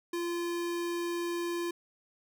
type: tone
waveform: square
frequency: 344.6 Hz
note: F4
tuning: 23 cents flat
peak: -32 dBFS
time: 0.13-1.71 s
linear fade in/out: 5 ms
effects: none